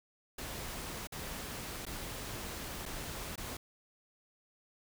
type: noise with dropouts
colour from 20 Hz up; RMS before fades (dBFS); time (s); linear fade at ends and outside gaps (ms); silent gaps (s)
pink; -42; 0.38-3.57; 5; 1.072-1.121 / 1.854-1.865 / 2.856-2.86 / 3.358-3.377
effects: none